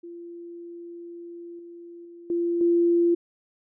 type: tone with level steps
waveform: sine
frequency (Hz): 343.1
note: F4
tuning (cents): -31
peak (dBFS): -37 / -40 / -42 / -22 / -17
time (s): 0.03-3.15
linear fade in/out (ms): 10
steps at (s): 1.59 / 2.05 / 2.3 / 2.61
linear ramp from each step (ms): 2
effects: none